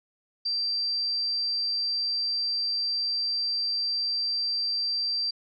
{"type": "tone", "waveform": "sine", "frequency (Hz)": 4699, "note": "D8", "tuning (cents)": 0, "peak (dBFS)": -25, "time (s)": [0.45, 5.31], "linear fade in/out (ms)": 10, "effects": []}